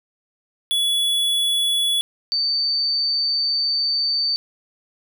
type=tone pair in turn; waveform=square / sine; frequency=3400 / 4573 Hz; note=G#7 / D8; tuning=+40 / -47 cents; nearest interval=perfect fourth; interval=513 cents; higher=second; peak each=-18 dBFS; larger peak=neither; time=0.71-2.01 / 2.32-4.36 s; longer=second; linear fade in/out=0 ms; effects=none